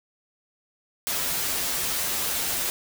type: noise with comb filter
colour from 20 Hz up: white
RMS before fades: -27 dBFS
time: 1.07-2.7 s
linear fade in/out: 0 ms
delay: 9.6 ms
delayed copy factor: -0.75
effects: none